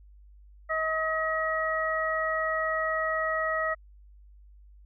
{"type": "harmonic tone", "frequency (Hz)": 636, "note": "D#5", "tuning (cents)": 38, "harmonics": [1, 2, 3], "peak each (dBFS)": [-30, -30, -30], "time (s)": [0.69, 3.75], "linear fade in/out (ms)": 20, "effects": ["added 50 Hz sine -50 dBFS peak until 4.85 s"]}